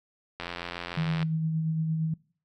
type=click train; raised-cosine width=0.3 ms; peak=-18 dBFS; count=73; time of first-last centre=0.4-1.229 s; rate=86.9 Hz
type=tone with tremolo; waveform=sine; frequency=159.7 Hz; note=D#3; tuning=45 cents sharp; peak=-24 dBFS; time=0.97-2.14 s; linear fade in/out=5 ms; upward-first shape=sine; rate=8.7 Hz; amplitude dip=30%
effects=noise-tail reverb RT60 0.5 s tail -24 dB re dry